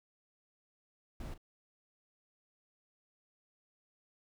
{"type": "noise with echo", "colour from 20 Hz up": "brown", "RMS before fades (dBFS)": -43, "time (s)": [1.2, 1.34], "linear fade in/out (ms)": 2, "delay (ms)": 38, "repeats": 1, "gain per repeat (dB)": -13, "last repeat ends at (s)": 1.378, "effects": []}